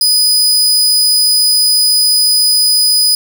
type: tone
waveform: sawtooth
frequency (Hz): 4977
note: D#8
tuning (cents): 0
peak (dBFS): -5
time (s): 0.01-3.15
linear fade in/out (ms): 2
effects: none